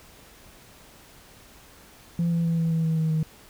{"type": "tone with pitch steps", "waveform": "sine", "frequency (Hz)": [170, 168.14, 166.31, 164.49, 162.7, 160.92, 159.17, 157.43], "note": ["F3", "E3", "E3", "E3", "E3", "E3", "D#3", "D#3"], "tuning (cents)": [-46, 35, 16, -3, -22, -41, 40, 21], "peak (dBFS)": -19, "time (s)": [2.19, 3.23], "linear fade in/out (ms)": 2, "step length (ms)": 130, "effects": ["tanh soft clip ceiling -19 dBFS", "pink hiss -51 dBFS RMS until 3.49 s"]}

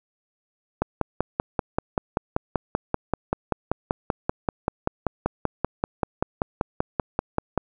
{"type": "click train", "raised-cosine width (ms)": 1, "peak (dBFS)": -7, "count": 36, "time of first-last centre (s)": [0.82, 7.577], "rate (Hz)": 5.18, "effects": []}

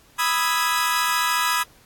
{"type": "chord", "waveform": "sawtooth", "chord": "E major seventh", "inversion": "second", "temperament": "equal", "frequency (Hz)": [987.8, 1244.5, 1318.5, 1661.2], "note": ["B5", "D#6", "E6", "G#6"], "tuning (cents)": [0, 0, 0, 0], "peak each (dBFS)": [-20, -21, -24, -22], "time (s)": [0.18, 1.64], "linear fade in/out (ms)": 20, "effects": ["pink hiss -54 dBFS RMS until 1.85 s", "AAC 64 kbps"]}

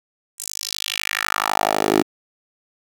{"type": "tone with high-pass filter sweep", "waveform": "10% pulse", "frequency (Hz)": 52, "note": "G#1", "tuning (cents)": 3, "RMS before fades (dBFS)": -22, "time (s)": [0.38, 2.03], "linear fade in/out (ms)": 20, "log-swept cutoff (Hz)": [8600, 320], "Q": 2.7, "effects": ["7-bit"]}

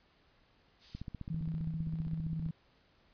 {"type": "noise", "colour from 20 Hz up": "violet", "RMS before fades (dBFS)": -44, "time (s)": [0.79, 1.04], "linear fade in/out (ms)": 50}
{"type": "click train", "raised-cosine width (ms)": 5, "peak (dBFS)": -29, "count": 24, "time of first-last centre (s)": [0.95, 2.463], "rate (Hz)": 15.2}
{"type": "tone with tremolo", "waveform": "sine", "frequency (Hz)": 161, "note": "E3", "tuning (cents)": -41, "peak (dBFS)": -33, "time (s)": [1.3, 2.51], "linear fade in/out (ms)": 5, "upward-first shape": "square", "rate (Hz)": 16, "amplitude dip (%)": 30}
{"effects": ["pink hiss -68 dBFS RMS until 3.13 s", "resampled to 11025 Hz"]}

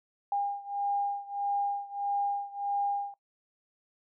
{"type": "beating tone pair", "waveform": "sine", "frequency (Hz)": [806, 807.6], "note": ["G5", "G#5"], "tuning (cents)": [48, -49], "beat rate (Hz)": 1.6, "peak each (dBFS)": [-31, -33], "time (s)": [0.32, 3.14], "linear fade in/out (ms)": 2, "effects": ["noise-tail reverb RT60 0.1 s tail -19 dB re dry"]}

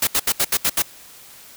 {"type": "noise bursts", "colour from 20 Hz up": "white", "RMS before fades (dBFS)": -18, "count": 7, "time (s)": [0.02, 0.822], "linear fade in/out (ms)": 5, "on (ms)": 52, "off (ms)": 73, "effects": ["white hiss -44 dBFS RMS until 1.56 s"]}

